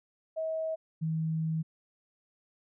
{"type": "tone pair in turn", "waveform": "sine", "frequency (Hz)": [640, 160], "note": ["D#5", "D#3"], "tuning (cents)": [49, 49], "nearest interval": "2 octaves", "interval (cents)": 2400, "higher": "first", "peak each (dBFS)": [-30, -28], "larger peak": "second", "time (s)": [[0.36, 0.76], [1.01, 1.63]], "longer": "second", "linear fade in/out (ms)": 20, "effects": []}